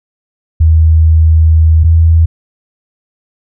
sine tone pair in turn, 79.9 / 81.77 Hz, D#2 / E2, +47 / -13 cents, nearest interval unison, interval 40 cents, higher second, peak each -3 dBFS, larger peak neither, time 0.6-1.84 / 1.84-2.26 s, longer first, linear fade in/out 10 ms, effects none

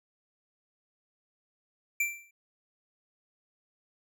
square tone with exponential decay, 2349 Hz, D7, in tune, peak -24 dBFS, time 2-2.31 s, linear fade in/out 5 ms, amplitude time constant 67 ms, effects none

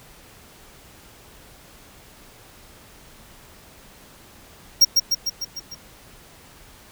square tone with echo, 5588 Hz, F8, in tune, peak -9 dBFS, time 4.81-4.85 s, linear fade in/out 10 ms, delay 150 ms, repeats 6, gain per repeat -4 dB, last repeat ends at 5.75 s, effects pink hiss -48 dBFS RMS until 6.91 s

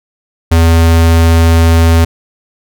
square tone, 82.7 Hz, E2, 6 cents sharp, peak -5 dBFS, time 0.51-2.05 s, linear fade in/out 10 ms, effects none

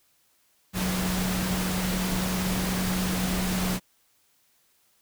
sine tone in noise, 184.6 Hz, F#3, 4 cents flat, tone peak -27 dBFS, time 0.73-3.8 s, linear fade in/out 50 ms, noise pink, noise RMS -30 dBFS, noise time 0.73-3.8 s, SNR 0 dB, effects white hiss -66 dBFS RMS until 5.01 s

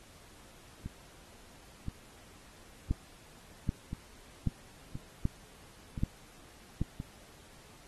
two click trains, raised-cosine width 5 ms, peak -16 / -24 dBFS, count 6 / 7, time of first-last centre 2.91-6.816 / 0.86-7.001 s, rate 1.28 / 0.977 Hz, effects pink hiss -57 dBFS RMS until 7.87 s + AAC 32 kbps

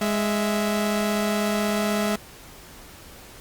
sawtooth tone pair together, 207.3 / 658.1 Hz, G#3 / E5, -3 / -3 cents, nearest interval octave + minor sixth, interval 2000 cents, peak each -19 / -23 dBFS, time 0.01-2.16 s, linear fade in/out 5 ms, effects pink hiss -45 dBFS RMS until 3.4 s + Opus 48 kbps

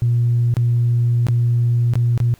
sine tone with dropouts, 119.2 Hz, A#2, 39 cents sharp, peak -12 dBFS, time 0.02-2.34 s, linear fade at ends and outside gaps 0 ms, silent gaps 0.54-0.568 / 1.268-1.285 / 1.936-1.955 / 2.177-2.202 s, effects tanh soft clip ceiling -9 dBFS + pink hiss -52 dBFS RMS until 2.39 s

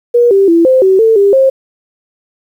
sine tone with pitch steps, 479.4 / 392.2 / 335.2 / 519 / 380.3 / 447.8 / 399.7 / 533 Hz, A#4 / G4 / E4 / C5 / F#4 / A4 / G4 / C5, +48 / +1 / +29 / -14 / +48 / +30 / +34 / +32 cents, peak -4 dBFS, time 0.14-1.5 s, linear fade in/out 10 ms, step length 170 ms, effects 7-bit

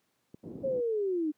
click, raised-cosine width 3 ms, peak -31 dBFS, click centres 0.344 s
white low-pass noise, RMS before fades -41 dBFS, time 0.43-0.81 s, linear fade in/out 10 ms, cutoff 370 Hz, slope 24 dB/octave
sine linear sweep, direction down, 550 to 293.7 Hz, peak -27 dBFS, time 0.63-1.32 s, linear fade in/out 20 ms
effects pink hiss -75 dBFS RMS until 1.37 s + high-pass 150 Hz 12 dB/octave

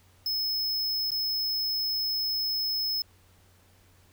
square tone with dropouts, 5190 Hz, E8, 28 cents flat, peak -27 dBFS, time 0.26-3.02 s, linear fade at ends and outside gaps 2 ms, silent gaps 1.106-1.117 s, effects added 91 Hz sine -60 dBFS peak until 4.12 s + pink hiss -62 dBFS RMS until 4.12 s

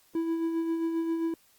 triangle tone with tremolo, 329.6 Hz, E4, in tune, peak -23 dBFS, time 0.15-1.34 s, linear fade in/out 2 ms, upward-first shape sine, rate 7.5 Hz, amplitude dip 40%, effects white hiss -63 dBFS RMS until 1.58 s + Opus 48 kbps

